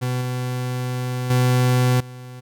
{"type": "tone with level steps", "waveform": "40% pulse", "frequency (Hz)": 125.5, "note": "B2", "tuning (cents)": 28, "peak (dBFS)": [-20, -22, -14, -34], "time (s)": [0.01, 2.41], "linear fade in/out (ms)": 20, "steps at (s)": [0.21, 1.3, 2], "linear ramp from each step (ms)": 5, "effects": []}